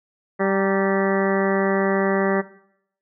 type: harmonic tone with a mistuned harmonic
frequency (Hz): 194.8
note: G3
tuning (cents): -11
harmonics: 1 / 2 / 3 / 4 / 5 / 6 / 7 / 8 / 9 / 10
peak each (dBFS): -24 / -22 / -24 / -29 / -33 / -30 / -35 / -34 / -32 / -31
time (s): 0.39-2.42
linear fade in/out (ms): 20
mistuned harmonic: 5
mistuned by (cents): -73
effects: noise-tail reverb RT60 0.7 s tail -17 dB re dry